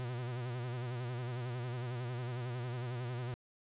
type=tone with vibrato; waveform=45% pulse; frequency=122.8 Hz; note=B2; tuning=9 cents flat; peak=-37 dBFS; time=0-3.34 s; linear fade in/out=0 ms; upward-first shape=sine; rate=11 Hz; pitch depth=74 cents each way; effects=resampled to 8000 Hz + 11-bit